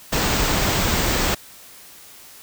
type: band-stop noise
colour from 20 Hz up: pink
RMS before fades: -20 dBFS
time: 0.12-1.35 s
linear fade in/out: 10 ms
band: 8700 to 13000 Hz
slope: 96 dB/octave
effects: white hiss -44 dBFS RMS until 2.42 s